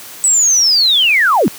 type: linear sweep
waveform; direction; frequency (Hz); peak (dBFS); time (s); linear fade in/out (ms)
sine; down; 8010 to 152.4; -8; 0.24-1.48; 0
effects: white hiss -33 dBFS RMS until 1.58 s + high-pass 100 Hz 12 dB/octave